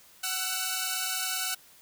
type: tone cluster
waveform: 5% pulse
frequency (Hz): 748 / 1339 / 1486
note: F#5 / E6 / F#6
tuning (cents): +19 / +27 / +7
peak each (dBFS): -22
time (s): 0.23-1.55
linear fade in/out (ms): 10
effects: white hiss -56 dBFS RMS until 1.81 s